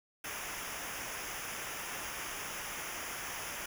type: noise with comb filter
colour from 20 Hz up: pink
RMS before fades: -41 dBFS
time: 0.24-3.66 s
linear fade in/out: 5 ms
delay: 0.24 ms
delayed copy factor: -0.8
effects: none